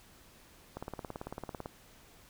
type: click train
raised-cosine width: 1 ms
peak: -25 dBFS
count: 17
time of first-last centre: 0.77-1.659 s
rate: 18 Hz
effects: pink hiss -59 dBFS RMS until 2.29 s

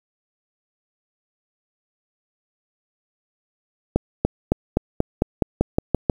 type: accelerating click train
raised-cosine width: 2 ms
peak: -3 dBFS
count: 11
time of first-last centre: 3.96-6.098 s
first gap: 290 ms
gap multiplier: 0.93
effects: 7-bit

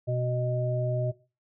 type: harmonic tone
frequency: 124 Hz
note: B2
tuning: 7 cents sharp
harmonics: 1 / 3 / 5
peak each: -27 / -36 / -30 dBFS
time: 0.07-1.12 s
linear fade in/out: 20 ms
effects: noise-tail reverb RT60 0.3 s tail -17 dB re dry

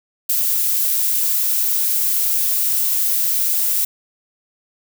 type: noise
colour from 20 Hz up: violet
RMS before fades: -18 dBFS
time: 0.29-3.85 s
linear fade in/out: 5 ms
effects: none

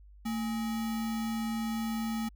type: tone with sample-and-hold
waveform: sine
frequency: 224.5 Hz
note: A3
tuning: 35 cents sharp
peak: -30 dBFS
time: 0.25-2.29 s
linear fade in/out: 10 ms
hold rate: 1050 Hz
effects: added 50 Hz sine -51 dBFS peak until 2.35 s

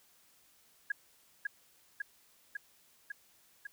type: tone with echo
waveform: sine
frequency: 1648 Hz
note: G#6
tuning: 14 cents flat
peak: -29 dBFS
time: 0.9-0.92 s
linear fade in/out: 5 ms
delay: 550 ms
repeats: 5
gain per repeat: -2 dB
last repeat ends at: 3.67 s
effects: white hiss -66 dBFS RMS until 3.72 s

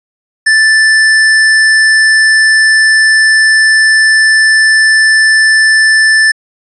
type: tone with tanh clipping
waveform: sine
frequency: 1760 Hz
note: A6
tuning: in tune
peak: -6 dBFS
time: 0.46-6.32 s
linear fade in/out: 10 ms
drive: 18 dB
effects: resampled to 24000 Hz

